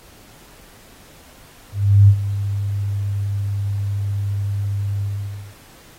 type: tone with ADSR envelope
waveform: sine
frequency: 100.4 Hz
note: G2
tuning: 42 cents sharp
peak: -5 dBFS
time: 1.72-5.56 s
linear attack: 360 ms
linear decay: 72 ms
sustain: -14 dB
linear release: 550 ms
effects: pink hiss -47 dBFS RMS until 5.98 s + AAC 48 kbps